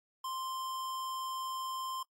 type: tone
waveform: square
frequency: 1046.5 Hz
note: C6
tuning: in tune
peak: -37 dBFS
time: 0.24-2.03 s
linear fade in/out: 5 ms
effects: noise-tail reverb RT60 0.1 s tail -26 dB re dry + AAC 64 kbps